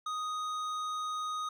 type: tone with hard clipping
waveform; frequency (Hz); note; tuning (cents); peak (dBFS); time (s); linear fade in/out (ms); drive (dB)
triangle; 1246; D#6; +2; -35; 0.06-1.49; 5; 14
effects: none